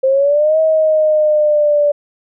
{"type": "exponential two-way sweep", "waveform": "sine", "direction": "up then down", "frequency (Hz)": [523.3, 638, 582], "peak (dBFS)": -9, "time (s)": [0.03, 1.92], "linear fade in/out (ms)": 10, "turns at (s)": 0.59, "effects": []}